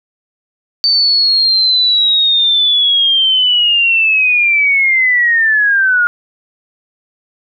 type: linear sweep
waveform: sine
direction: down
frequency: 4579 to 1413 Hz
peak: -8 dBFS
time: 0.84-6.07 s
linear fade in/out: 0 ms
effects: none